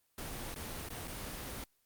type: noise with dropouts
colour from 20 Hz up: pink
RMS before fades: -42 dBFS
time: 0.18-1.64 s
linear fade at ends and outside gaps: 2 ms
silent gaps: 0.544-0.56 / 0.888-0.903 / 1.075-1.079 s
effects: white hiss -75 dBFS RMS until 1.85 s + Opus 24 kbps